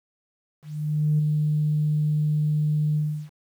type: tone with ADSR envelope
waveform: sine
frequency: 151.3 Hz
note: D#3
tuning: 48 cents flat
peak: -16 dBFS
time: 0.62-3.3 s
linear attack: 570 ms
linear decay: 8 ms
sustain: -3 dB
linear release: 340 ms
effects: tanh soft clip ceiling -13 dBFS + 9-bit